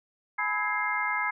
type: tone cluster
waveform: sine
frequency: 844 / 993 / 1287 / 1655 / 2107 Hz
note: G#5 / B5 / E6 / G#6 / C7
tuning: +28 / +9 / -42 / -6 / +12 cents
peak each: -35 / -33 / -33 / -32 / -30 dBFS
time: 0.38-1.31 s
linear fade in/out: 10 ms
effects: none